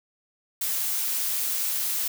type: noise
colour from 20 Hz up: blue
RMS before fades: -27 dBFS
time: 0.61-2.08 s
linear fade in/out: 5 ms
effects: none